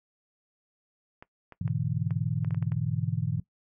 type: clicks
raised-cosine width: 0.5 ms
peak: -30 dBFS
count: 9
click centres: 1.225 / 1.523 / 1.678 / 2.108 / 2.447 / 2.508 / 2.546 / 2.626 / 2.72 s
type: chord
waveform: sine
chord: E dominant seventh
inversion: first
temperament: equal with one note detuned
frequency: 103.83 / 123.47 / 145.15 / 164.81 Hz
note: G#2 / B2 / D3 / E3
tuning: 0 / 0 / -20 / 0 cents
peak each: -32 dBFS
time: 1.61-3.4 s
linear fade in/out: 5 ms
effects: noise-tail reverb RT60 0.1 s tail -18 dB re dry